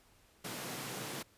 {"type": "high-pass noise", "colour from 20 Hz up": "pink", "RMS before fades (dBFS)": -42, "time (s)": [0.44, 1.23], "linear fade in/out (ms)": 10, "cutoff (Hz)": 110, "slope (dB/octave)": 96, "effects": ["pink hiss -66 dBFS RMS until 1.37 s", "resampled to 32000 Hz"]}